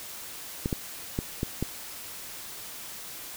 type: clicks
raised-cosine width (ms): 3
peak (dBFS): -14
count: 5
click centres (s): 0.659 / 0.728 / 1.189 / 1.431 / 1.626
effects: white hiss -41 dBFS RMS until 3.36 s